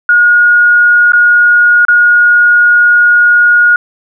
sine tone with dropouts, 1439 Hz, F#6, 49 cents flat, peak -3 dBFS, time 0.09-3.76 s, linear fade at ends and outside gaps 2 ms, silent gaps 1.121-1.133 / 1.851-1.883 s, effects none

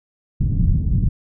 white low-pass noise, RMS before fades -17 dBFS, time 0.4-1.09 s, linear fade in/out 10 ms, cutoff 150 Hz, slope 24 dB/octave, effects none

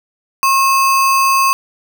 sine tone with sample-and-hold, 1079 Hz, C#6, 47 cents flat, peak -9 dBFS, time 0.43-1.53 s, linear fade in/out 0 ms, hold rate 3675 Hz, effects none

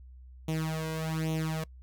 sawtooth tone with flanger, 159 Hz, D#3, 38 cents sharp, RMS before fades -32 dBFS, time 0.48-1.64 s, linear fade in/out 5 ms, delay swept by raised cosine 0.31 to 2.01 ms, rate 1.2 Hz, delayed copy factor +0.8, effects noise-tail reverb RT60 0.1 s tail -23 dB re dry + added 63 Hz sine -47 dBFS peak until 1.82 s

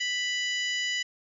harmonic tone, 987.8 Hz, B5, in tune, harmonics 2 / 3 / 4 / 5 / 6 / 7, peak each -30 / -31 / -42 / -39 / -43 / -39 dBFS, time 0-1.03 s, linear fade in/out 10 ms, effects none

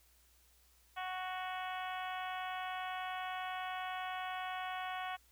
harmonic tone, 370 Hz, F#4, in tune, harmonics 2 / 3 / 4 / 5 / 6 / 7 / 8 / 9, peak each -41 / -45 / -47 / -49 / -51 / -52 / -53 / -54 dBFS, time 0.96-5.17 s, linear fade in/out 20 ms, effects added 60 Hz sine -69 dBFS peak until 5.31 s + white hiss -69 dBFS RMS until 5.31 s

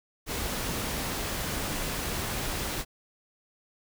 pink noise, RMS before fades -32 dBFS, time 0.26-2.85 s, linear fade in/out 50 ms, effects none

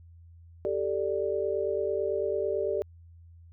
sine chord, G suspended second, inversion none, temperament just, 392 / 441 / 588 Hz, G4 / A4 / D5, 0 / +4 / +2 cents, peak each -30 / -31 / -31 dBFS, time 0.65-2.82 s, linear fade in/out 0 ms, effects added 84 Hz sine -49 dBFS peak until 3.52 s

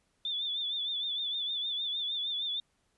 sine tone with vibrato, 3520 Hz, A7, in tune, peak -31 dBFS, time 0.25-2.6 s, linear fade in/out 2 ms, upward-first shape triangle, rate 6.5 Hz, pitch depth 81 cents each way, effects pink hiss -74 dBFS RMS until 2.97 s + resampled to 24000 Hz

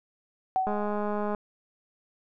sine tone with exponential decay, 754 Hz, F#5, 32 cents sharp, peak -20 dBFS, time 0.56-1.07 s, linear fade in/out 0 ms, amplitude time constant 110 ms
click train, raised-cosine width 1 ms, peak -18 dBFS, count 142, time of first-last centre 0.67-1.348 s, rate 208 Hz
effects none

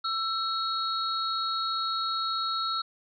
sine tone cluster, 1331 / 3836 / 4301 Hz, E6 / A#7 / C8, +16 / +49 / +47 cents, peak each -29 / -34 / -33 dBFS, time 0.04-2.82 s, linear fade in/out 10 ms, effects none

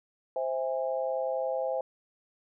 sine chord, C augmented, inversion none, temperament just, 523.3 / 654.1 / 817.6 Hz, C5 / E5 / G#5, 0 / -14 / -27 cents, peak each -30 / -33 / -36 dBFS, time 0.36-1.81 s, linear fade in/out 2 ms, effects none

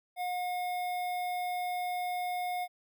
square tone with notch filter, 720 Hz, F#5, 47 cents flat, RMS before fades -34 dBFS, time 0.16-2.68 s, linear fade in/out 50 ms, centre 6700 Hz, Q 0.79, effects none

